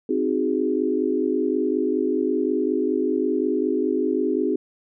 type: chord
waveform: sine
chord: Ab dominant seventh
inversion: first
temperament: equal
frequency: 261.6 / 311.1 / 370 / 415.3 Hz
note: C4 / Eb4 / Gb4 / Ab4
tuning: 0 / 0 / 0 / 0 cents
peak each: -25 dBFS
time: 0.09-4.56 s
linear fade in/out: 5 ms
effects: none